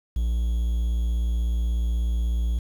triangle tone with quantisation, 58.2 Hz, A#1, 2 cents flat, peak -19 dBFS, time 0.16-2.59 s, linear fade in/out 5 ms, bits 8, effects none

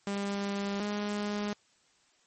sawtooth tone pair in turn, 200.2 / 206.7 Hz, G3 / G#3, +37 / -8 cents, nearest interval minor second, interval 55 cents, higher second, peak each -27 dBFS, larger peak neither, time 0.07-0.8 / 0.8-1.53 s, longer neither, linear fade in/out 2 ms, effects white hiss -67 dBFS RMS until 2.26 s + MP3 32 kbps

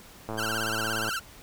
click train, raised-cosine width 1 ms, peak -20 dBFS, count 89, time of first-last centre 0.29-1.09 s, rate 110 Hz
sawtooth tone with vibrato, 1453 Hz, F#6, 32 cents flat, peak -25 dBFS, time 0.37-1.2 s, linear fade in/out 20 ms, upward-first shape sine, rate 17 Hz, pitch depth 160 cents each way
effects pink hiss -50 dBFS RMS until 1.42 s

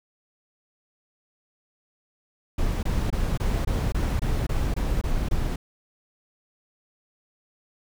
brown noise bursts, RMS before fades -24 dBFS, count 11, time 2.58-5.56 s, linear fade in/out 5 ms, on 250 ms, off 23 ms, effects none

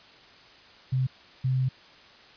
sine tone bursts at uneven times, 130 Hz, C3, 11 cents flat, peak -22 dBFS, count 2, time 0.92-1.07 / 1.44-1.69 s, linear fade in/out 10 ms, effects white hiss -52 dBFS RMS until 2.36 s + resampled to 11025 Hz

